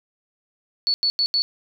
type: tone bursts at uneven times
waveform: sine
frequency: 4435 Hz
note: C#8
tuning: in tune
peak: -17 dBFS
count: 4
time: 0.87-0.94 / 1.03-1.1 / 1.19-1.26 / 1.34-1.42 s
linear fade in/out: 0 ms
effects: none